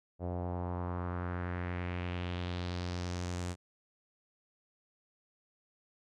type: tone with low-pass filter sweep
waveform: sawtooth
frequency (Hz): 88.8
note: F2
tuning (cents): +29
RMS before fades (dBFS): -37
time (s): 0.19-3.56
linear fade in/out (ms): 50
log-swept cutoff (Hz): 630 to 8300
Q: 2.3
effects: none